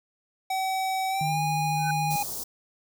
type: tone with pitch glide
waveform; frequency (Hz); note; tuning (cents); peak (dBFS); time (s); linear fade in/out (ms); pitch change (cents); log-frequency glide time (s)
square; 761 to 820.3; F#5 to G#5; +48 to -22; -26; 0.5-2.23; 5; +130; 1.09-1.4
type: tone with vibrato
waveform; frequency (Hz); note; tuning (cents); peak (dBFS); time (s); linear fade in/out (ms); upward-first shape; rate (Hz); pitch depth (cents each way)
sine; 153.1; D#3; -28; -28; 1.21-2.16; 2; square; 14; 16
type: tone with exponential growth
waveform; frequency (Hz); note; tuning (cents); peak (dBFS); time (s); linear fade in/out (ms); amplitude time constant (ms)
sine; 1516; F#6; +42; -26; 1.75-1.91; 5; 33
type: band-stop noise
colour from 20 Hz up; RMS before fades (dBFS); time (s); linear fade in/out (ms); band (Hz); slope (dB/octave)
white; -34; 2.1-2.44; 10; 960 to 4700; 24
effects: none